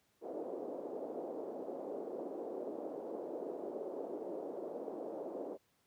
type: band-pass noise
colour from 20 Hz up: pink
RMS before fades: -43 dBFS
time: 0.21-5.58 s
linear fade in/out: 50 ms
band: 340 to 590 Hz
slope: 24 dB/octave
effects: pink hiss -75 dBFS RMS until 5.86 s + high-pass 100 Hz 12 dB/octave